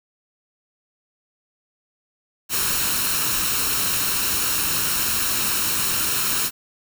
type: noise with comb filter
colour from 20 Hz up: white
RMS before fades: -22 dBFS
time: 2.49-6.51 s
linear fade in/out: 50 ms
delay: 0.73 ms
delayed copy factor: +0.55
effects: none